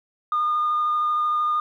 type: tone with vibrato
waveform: sine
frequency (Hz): 1218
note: D#6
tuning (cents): -37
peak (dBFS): -18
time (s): 0.32-1.6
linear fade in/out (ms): 2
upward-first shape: sine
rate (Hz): 13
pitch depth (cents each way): 10
effects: tanh soft clip ceiling -16 dBFS + 10-bit